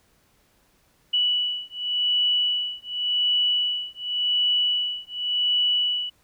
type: beating tone pair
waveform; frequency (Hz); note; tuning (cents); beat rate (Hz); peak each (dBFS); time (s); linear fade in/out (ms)
sine; 2952 / 2952.89; F#7 / F#7; -5 / -4; 0.89; -24; 1.13-6.1; 10
effects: pink hiss -63 dBFS RMS until 6.23 s